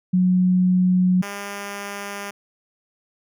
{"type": "tone pair in turn", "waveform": ["sine", "5% pulse"], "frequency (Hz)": [182.7, 201.6], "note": ["F#3", "G3"], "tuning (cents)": [-22, 49], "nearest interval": "major second", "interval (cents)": 171, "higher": "second", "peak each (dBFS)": [-14, -18], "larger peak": "first", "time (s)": [[0.13, 1.22], [1.22, 2.31]], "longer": "neither", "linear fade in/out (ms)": 10, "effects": []}